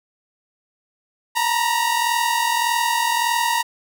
sawtooth tone pair together, 920 / 961.7 Hz, A#5 / B5, -23 / -46 cents, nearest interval minor second, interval 77 cents, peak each -17 dBFS, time 1.35-3.63 s, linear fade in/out 20 ms, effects none

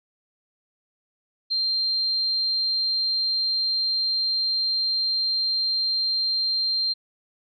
sine tone, 4170 Hz, C8, 7 cents flat, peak -21 dBFS, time 1.5-6.94 s, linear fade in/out 20 ms, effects none

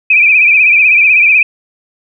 sine tone with vibrato, 2445 Hz, D#7, 31 cents flat, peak -4 dBFS, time 0.1-1.43 s, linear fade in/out 5 ms, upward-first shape sine, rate 16 Hz, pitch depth 82 cents each way, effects none

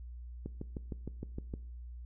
click train, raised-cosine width 3 ms, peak -26 dBFS, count 8, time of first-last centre 0.46-1.539 s, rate 6.49 Hz, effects noise-tail reverb RT60 0.6 s tail -20 dB re dry + added 60 Hz sine -43 dBFS peak until 2.05 s

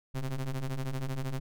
square ring-modulated tone, 65.41 Hz, C2, in tune, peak -29 dBFS, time 0.14-1.4 s, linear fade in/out 10 ms, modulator 71.8 Hz, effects none

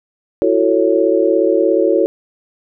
sine chord, F# minor seventh, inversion third, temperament just, 333 / 370 / 444 / 555 Hz, E4 / F#4 / A4 / C#5, +18 / 0 / +16 / +2 cents, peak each -16 dBFS, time 0.42-2.06 s, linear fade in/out 0 ms, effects none

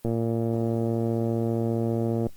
click train, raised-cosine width 2 ms, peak -14 dBFS, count 256, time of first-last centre 0.05-2.267 s, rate 115 Hz, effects white hiss -59 dBFS RMS until 2.36 s + Opus 24 kbps

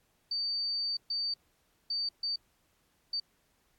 sine tone bursts at uneven times, 4600 Hz, D8, 37 cents flat, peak -30 dBFS, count 5, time 0.31-0.97 / 1.1-1.34 / 1.9-2.09 / 2.23-2.36 / 3.13-3.2 s, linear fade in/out 5 ms, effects pink hiss -72 dBFS RMS until 3.78 s + AAC 64 kbps

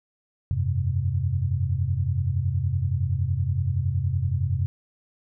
sine chord, F suspended second, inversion none, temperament equal, 87.31 / 98 / 130.81 Hz, F2 / G2 / C3, 0 / 0 / 0 cents, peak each -26 dBFS, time 0.51-4.66 s, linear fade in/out 0 ms, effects none

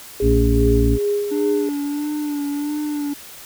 sine tone with tremolo, 410 Hz, G#4, 22 cents flat, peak -16 dBFS, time 0.2-1.69 s, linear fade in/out 2 ms, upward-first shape sine, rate 2.5 Hz, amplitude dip 50%
harmonic tone, 56.6 Hz, A1, 50 cents sharp, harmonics 1 / 2 / 4 / 5, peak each -16 / -20 / -24 / -20 dBFS, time 0.21-0.99 s, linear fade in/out 50 ms
triangle tone with vibrato, 293 Hz, D4, 4 cents flat, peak -19 dBFS, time 1.31-3.14 s, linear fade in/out 10 ms, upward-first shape sine, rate 1.5 Hz, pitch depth 39 cents each way
effects white hiss -39 dBFS RMS until 3.45 s

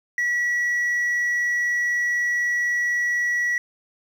sine tone, 1936 Hz, B6, 35 cents flat, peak -17 dBFS, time 0.18-3.58 s, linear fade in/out 2 ms, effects tanh soft clip ceiling -19 dBFS + 8-bit

